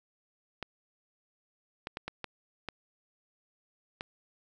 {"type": "clicks", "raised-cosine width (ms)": 0.3, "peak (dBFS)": -20, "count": 7, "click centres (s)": [0.627, 1.871, 1.971, 2.08, 2.243, 2.687, 4.009], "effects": []}